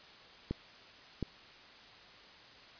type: clicks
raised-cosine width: 3 ms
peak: -21 dBFS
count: 2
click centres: 0.51 / 1.227 s
effects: white hiss -55 dBFS RMS until 2.79 s + resampled to 11025 Hz